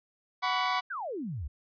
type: chord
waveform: sawtooth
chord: F# suspended fourth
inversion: none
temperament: equal with one note detuned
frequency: 740 / 987.8 / 1132 Hz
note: F#5 / B5 / C#6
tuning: 0 / 0 / +36 cents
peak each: -28 / -27 / -27 dBFS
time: 0.42-0.81 s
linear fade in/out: 20 ms
type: exponential sweep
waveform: sine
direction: down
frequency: 1678 to 61.3 Hz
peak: -33 dBFS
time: 0.9-1.48 s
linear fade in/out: 10 ms
effects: resampled to 11025 Hz